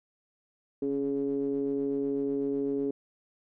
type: ring-modulated tone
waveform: triangle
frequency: 70.4 Hz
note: C#2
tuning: 27 cents sharp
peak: -22 dBFS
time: 0.82-2.91 s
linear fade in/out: 5 ms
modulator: 348 Hz
effects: none

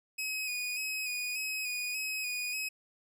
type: tone with vibrato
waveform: sawtooth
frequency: 2508 Hz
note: D#7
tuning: 13 cents sharp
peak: -30 dBFS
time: 0.18-2.69 s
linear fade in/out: 10 ms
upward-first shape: square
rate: 1.7 Hz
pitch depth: 29 cents each way
effects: none

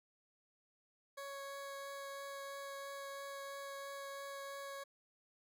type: tone with vibrato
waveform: 20% pulse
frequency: 555 Hz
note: C#5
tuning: 2 cents sharp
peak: -40 dBFS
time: 1.17-4.84 s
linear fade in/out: 10 ms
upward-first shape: triangle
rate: 3 Hz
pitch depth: 8 cents each way
effects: none

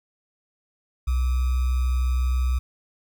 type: tone with sample-and-hold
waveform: sine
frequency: 63.1 Hz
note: B1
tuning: 38 cents sharp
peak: -19 dBFS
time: 1.07-2.59 s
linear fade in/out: 10 ms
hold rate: 1225 Hz
effects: none

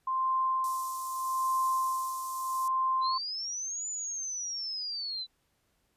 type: tone with tremolo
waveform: sine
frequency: 1046.5 Hz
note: C6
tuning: in tune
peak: -25 dBFS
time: 0.07-3.18 s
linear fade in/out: 5 ms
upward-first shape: sine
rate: 0.8 Hz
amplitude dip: 65%
type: high-pass noise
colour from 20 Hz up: pink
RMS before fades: -44 dBFS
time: 0.64-2.68 s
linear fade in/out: 2 ms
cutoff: 6000 Hz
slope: 24 dB/octave
type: linear two-way sweep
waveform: sine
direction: up then down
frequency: 3951 to 7050 to 3951 Hz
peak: -33 dBFS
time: 3.01-5.27 s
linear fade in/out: 50 ms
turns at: 3.88 s
effects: pink hiss -74 dBFS RMS until 5.96 s + resampled to 32000 Hz

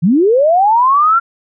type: linear sweep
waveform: sine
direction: up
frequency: 146.83 to 1391 Hz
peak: -7 dBFS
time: 0.02-1.2 s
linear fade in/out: 20 ms
effects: none

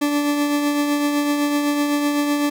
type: tone with tremolo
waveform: 40% pulse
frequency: 291 Hz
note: D4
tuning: 16 cents flat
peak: -15 dBFS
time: 0.01-2.5 s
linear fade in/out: 10 ms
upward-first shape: triangle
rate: 7.9 Hz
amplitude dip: 40%
effects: none

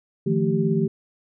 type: tone cluster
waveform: sine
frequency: 153.7 / 171.1 / 219.7 / 388.8 Hz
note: D#3 / F3 / A3 / G4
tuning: -21 / -35 / -2 / -14 cents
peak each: -24 dBFS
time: 0.26-0.88 s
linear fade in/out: 10 ms
effects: none

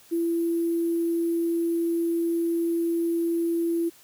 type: tone with sample-and-hold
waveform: sine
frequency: 336.1 Hz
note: E4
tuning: 34 cents sharp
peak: -22 dBFS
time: 0.11-3.9 s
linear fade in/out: 20 ms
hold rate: 11025 Hz
effects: white hiss -54 dBFS RMS until 4.03 s

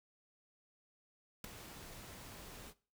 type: noise with ADSR envelope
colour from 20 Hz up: pink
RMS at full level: -41 dBFS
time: 1.44-2.74 s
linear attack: 3 ms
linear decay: 9 ms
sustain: -11 dB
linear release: 55 ms
effects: noise-tail reverb RT60 0.4 s tail -20 dB re dry

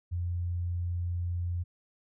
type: tone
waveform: sine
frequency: 87.5 Hz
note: F2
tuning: 4 cents sharp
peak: -29 dBFS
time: 0.11-1.64 s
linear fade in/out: 20 ms
effects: none

